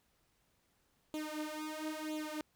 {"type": "tone with flanger", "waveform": "sawtooth", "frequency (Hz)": 308, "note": "D#4", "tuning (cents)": -17, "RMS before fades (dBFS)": -41, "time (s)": [1.14, 2.41], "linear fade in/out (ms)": 0, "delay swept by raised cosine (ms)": [0.28, 5.68], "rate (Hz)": 1, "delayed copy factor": 0.9, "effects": ["pink hiss -75 dBFS RMS until 2.55 s"]}